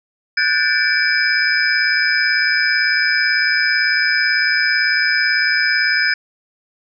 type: tone cluster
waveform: sine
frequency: 1478 / 1596 / 1754 / 2307 / 5040 Hz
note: F#6 / G6 / A6 / D7 / D#8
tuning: -2 / +31 / -6 / -31 / +21 cents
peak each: -20 dBFS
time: 0.37-6.14 s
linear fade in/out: 5 ms
effects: none